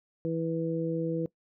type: harmonic tone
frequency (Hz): 164.1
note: E3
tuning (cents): -8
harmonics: 1 / 2 / 3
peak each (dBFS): -32 / -32 / -32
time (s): 0.25-1.26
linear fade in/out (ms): 0
effects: noise-tail reverb RT60 0.1 s tail -20 dB re dry